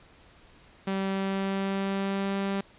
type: tone with pitch glide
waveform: sawtooth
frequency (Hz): 193.4 to 196.67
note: G3 to G3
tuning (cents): -23 to +6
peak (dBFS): -23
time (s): 0.87-2.61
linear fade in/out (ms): 5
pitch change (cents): +29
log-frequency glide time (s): 1.08-2.34
effects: pink hiss -56 dBFS RMS until 2.78 s + resampled to 8000 Hz